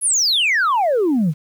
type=exponential sweep; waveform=sine; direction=down; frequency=11090 to 140.5 Hz; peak=-12 dBFS; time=0.01-1.34 s; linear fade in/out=50 ms; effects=tanh soft clip ceiling -12 dBFS + 8-bit

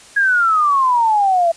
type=exponential sweep; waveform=sine; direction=down; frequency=1661.2 to 659 Hz; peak=-11 dBFS; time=0.16-1.52 s; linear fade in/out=10 ms; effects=white hiss -42 dBFS RMS until 1.56 s + resampled to 22050 Hz

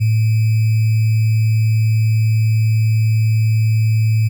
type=tone with sample-and-hold; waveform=sine; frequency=110 Hz; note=A2; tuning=in tune; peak=-11 dBFS; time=0-4.29 s; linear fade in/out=20 ms; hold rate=2450 Hz; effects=none

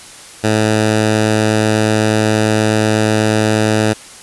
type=tone; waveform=10% pulse; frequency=108.3 Hz; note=A2; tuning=27 cents flat; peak=-3 dBFS; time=0.43-3.94 s; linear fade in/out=20 ms; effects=white hiss -36 dBFS RMS until 4.22 s + resampled to 24000 Hz

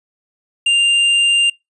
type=tone with tanh clipping; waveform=sine; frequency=2794 Hz; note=F7; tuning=in tune; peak=-12 dBFS; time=0.66-1.5 s; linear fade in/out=5 ms; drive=8 dB; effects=noise-tail reverb RT60 0.2 s tail -25 dB re dry + resampled to 24000 Hz

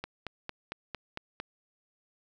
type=click train; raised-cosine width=0.3 ms; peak=-20 dBFS; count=7; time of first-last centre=0.04-1.401 s; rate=4.41 Hz; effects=none

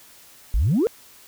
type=exponential sweep; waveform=sine; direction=up; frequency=42.68 to 501 Hz; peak=-15 dBFS; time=0.54-0.87 s; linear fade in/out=0 ms; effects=tanh soft clip ceiling -13 dBFS + white hiss -49 dBFS RMS until 1.27 s

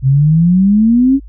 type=exponential sweep; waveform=sine; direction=up; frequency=128.9 to 280.2 Hz; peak=-6 dBFS; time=0.02-1.2 s; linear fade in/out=50 ms; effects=added 52 Hz sine -30 dBFS peak until 1.28 s

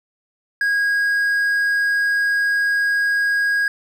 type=tone; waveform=triangle; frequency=1641 Hz; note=G#6; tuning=21 cents flat; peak=-14 dBFS; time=0.61-3.68 s; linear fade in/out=2 ms; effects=none

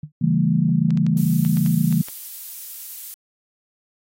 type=tone with exponential decay; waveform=sine; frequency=150 Hz; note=D3; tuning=37 cents sharp; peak=-24 dBFS; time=0.03-0.12 s; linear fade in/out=5 ms; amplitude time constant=19 ms
type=chord; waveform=sine; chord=A dominant seventh; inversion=first; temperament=equal with one note detuned; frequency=138.59 / 164.81 / 196 / 225.4 Hz; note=C#3 / E3 / G3 / A3; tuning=0 / 0 / 0 / +42 cents; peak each=-23 / -18 / -23 / -22 dBFS; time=0.21-2.02 s; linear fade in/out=10 ms
type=clicks; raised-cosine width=0.2 ms; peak=-20 dBFS; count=8; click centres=0.906 / 0.974 / 1.066 / 1.45 / 1.571 / 1.662 / 1.926 / 2.085 s
type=noise; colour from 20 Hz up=violet; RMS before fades=-33 dBFS; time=1.17-3.14 s; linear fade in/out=0 ms
effects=AAC 48 kbps

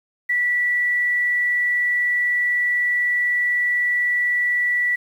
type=tone; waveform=sine; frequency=1956 Hz; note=B6; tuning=17 cents flat; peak=-17 dBFS; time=0.29-4.96 s; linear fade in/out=10 ms; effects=8-bit

